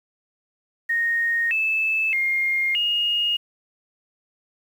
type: tone with pitch steps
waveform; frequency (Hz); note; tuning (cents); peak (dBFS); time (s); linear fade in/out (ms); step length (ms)
sine; 1858 / 2622 / 2125 / 2857; A#6 / E7 / C7 / F7; -6 / -10 / +26 / +39; -19; 0.89-3.37; 10; 620
effects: 8-bit